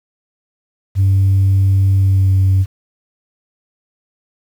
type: tone with pitch glide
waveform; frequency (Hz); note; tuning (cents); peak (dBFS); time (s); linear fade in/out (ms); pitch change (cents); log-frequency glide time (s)
sine; 96.8 to 95.3; G2 to G2; -21 to -48; -7; 0.95-2.66; 50; -27; 1.98-2.34
effects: tanh soft clip ceiling -7 dBFS + 7-bit